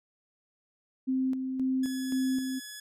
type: tone with tremolo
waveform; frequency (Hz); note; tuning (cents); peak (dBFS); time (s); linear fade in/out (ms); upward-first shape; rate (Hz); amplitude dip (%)
sine; 261.1; C4; -3; -25; 1.07-2.6; 20; square; 1.9; 45
type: tone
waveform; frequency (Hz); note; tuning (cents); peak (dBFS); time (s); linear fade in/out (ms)
10% pulse; 1697; G#6; +37; -32; 1.83-2.8; 5
effects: none